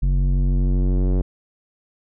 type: tone with low-pass filter sweep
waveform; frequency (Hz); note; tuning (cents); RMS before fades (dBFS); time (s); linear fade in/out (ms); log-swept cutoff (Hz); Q
square; 46.25; F#1; 0; -18; 0.02-1.22; 10; 140 to 430; 1.2
effects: none